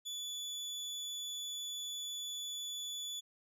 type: tone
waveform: 30% pulse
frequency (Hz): 3451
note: A7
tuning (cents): -34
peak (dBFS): -37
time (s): 0.05-3.21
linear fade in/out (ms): 20
effects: resampled to 32000 Hz